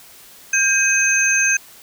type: tone cluster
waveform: sine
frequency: 1595 / 2537 / 6290 Hz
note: G6 / D#7 / G8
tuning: +30 / +33 / +5 cents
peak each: -18 dBFS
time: 0.53-1.57 s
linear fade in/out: 5 ms
effects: white hiss -44 dBFS RMS until 1.82 s